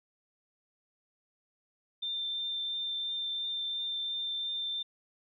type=tone with vibrato; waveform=sine; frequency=3580 Hz; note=A7; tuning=29 cents sharp; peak=-32 dBFS; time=2.02-4.83 s; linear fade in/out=10 ms; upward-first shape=triangle; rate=2.9 Hz; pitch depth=10 cents each way; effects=none